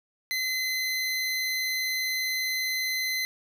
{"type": "tone", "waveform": "25% pulse", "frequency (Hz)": 2045, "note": "C7", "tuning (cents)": -40, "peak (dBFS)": -23, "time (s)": [0.31, 3.25], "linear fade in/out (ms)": 0, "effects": []}